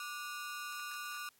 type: ring-modulated tone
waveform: sawtooth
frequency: 1318.5 Hz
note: E6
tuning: in tune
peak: -34 dBFS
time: 0-1.29 s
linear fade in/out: 2 ms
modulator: 138 Hz
effects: white hiss -70 dBFS RMS until 1.39 s + AAC 64 kbps